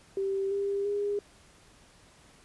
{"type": "tone with pitch steps", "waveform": "sine", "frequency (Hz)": [390, 398.9, 408], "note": ["G4", "G4", "G#4"], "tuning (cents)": [-9, 30, -31], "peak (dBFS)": -27, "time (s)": [0.17, 1.19], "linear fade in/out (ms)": 2, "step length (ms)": 340, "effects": ["pink hiss -58 dBFS RMS until 2.44 s", "resampled to 24000 Hz"]}